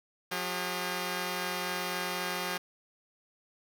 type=tone pair together; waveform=5% pulse; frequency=179.87 / 403.8 Hz; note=F#3 / G#4; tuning=-49 / -49 cents; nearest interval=octave + major second; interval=1400 cents; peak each=-23 / -24 dBFS; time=0.31-2.58 s; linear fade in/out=10 ms; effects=none

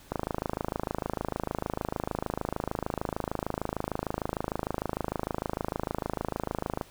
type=click train; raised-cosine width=1 ms; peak=-15 dBFS; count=179; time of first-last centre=0.12-6.812 s; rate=26.6 Hz; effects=pink hiss -54 dBFS RMS until 6.9 s

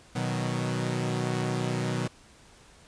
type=chord; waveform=sawtooth; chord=B major; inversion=none; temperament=equal; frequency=123.47 / 155.56 / 185 Hz; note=B2 / D#3 / F#3; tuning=0 / 0 / 0 cents; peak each=-26 / -29 / -29 dBFS; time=0.15-2.08 s; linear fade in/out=10 ms; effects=pink hiss -55 dBFS RMS until 2.87 s + resampled to 22050 Hz

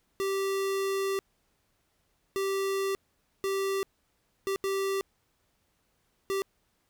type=tone bursts at uneven times; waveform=square; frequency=390 Hz; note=G4; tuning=9 cents flat; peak=-28 dBFS; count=6; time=0.2-1.19 / 2.36-2.95 / 3.44-3.83 / 4.47-4.56 / 4.64-5.01 / 6.3-6.42 s; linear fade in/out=0 ms; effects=pink hiss -73 dBFS RMS until 6.89 s

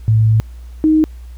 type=tone pair in turn; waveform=sine; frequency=110.3 / 312 Hz; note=A2 / D#4; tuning=+5 / +5 cents; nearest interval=octave + tritone; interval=1800 cents; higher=second; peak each=-8 dBFS; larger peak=neither; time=0.08-0.4 / 0.84-1.04 s; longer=first; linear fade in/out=0 ms; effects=added 60 Hz sine -30 dBFS peak until 1.37 s + pink hiss -52 dBFS RMS until 1.37 s

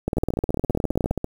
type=two click trains; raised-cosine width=2 ms; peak=-9 / -11 dBFS; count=21 / 17; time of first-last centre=0.08-1.111 / 0.17-1.244 s; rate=19.4 / 14.9 Hz; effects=7-bit

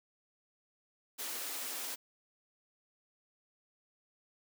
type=high-pass noise; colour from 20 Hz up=white; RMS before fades=-40 dBFS; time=1.18-1.96 s; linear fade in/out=20 ms; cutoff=230 Hz; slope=96 dB/octave; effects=none

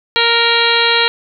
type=harmonic tone with a mistuned harmonic; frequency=466.2 Hz; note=A#4; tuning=in tune; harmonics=1 / 2 / 3 / 4 / 5 / 6 / 7 / 8 / 9; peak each=-19 / -19 / -19 / -19 / -19 / -19 / -19 / -19 / -19 dBFS; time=0.16-1.08 s; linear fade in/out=0 ms; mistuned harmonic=8; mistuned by=+71 cents; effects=none

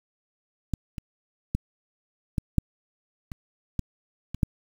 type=clicks; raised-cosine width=5 ms; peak=-14 / -22 / -12 / -12 / -7 / -25 / -14 / -21 / -8 dBFS; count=9; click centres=0.737 / 0.982 / 1.55 / 2.382 / 2.583 / 3.318 / 3.793 / 4.346 / 4.432 s; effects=7-bit

